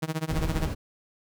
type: tone with tremolo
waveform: sawtooth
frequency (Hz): 158.5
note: D#3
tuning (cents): +32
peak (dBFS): -21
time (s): 0.02-0.67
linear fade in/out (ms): 10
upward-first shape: sine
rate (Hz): 15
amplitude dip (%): 95
type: noise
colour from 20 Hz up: brown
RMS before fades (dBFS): -29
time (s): 0.29-0.75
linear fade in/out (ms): 20
effects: none